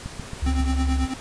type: click train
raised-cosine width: 5 ms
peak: -20 dBFS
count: 5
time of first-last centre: 0.06-0.607 s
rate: 7.31 Hz
type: tone with vibrato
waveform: sine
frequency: 69.3 Hz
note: C#2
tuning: in tune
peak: -20 dBFS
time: 0.42-1.06 s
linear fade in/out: 10 ms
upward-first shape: triangle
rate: 2.9 Hz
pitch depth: 25 cents each way
type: tone with tremolo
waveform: square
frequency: 261.6 Hz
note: C4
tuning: in tune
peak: -23 dBFS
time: 0.46-1.14 s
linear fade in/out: 5 ms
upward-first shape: triangle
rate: 9.2 Hz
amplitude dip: 85%
effects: pink hiss -39 dBFS RMS until 1.2 s + resampled to 22050 Hz